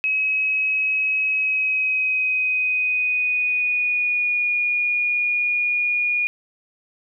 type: tone with pitch glide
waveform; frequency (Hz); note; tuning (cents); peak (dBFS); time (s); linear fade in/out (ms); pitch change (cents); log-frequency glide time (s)
sine; 2554 to 2441; D#7 to D#7; +45 to -34; -18; 0.04-6.27; 0; -79; 1.28-4.54
effects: none